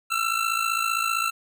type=tone with amplitude modulation; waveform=25% pulse; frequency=1342 Hz; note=E6; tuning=31 cents sharp; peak=-16 dBFS; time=0.1-1.31 s; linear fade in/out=20 ms; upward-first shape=sine; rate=55.4 Hz; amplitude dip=70%; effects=none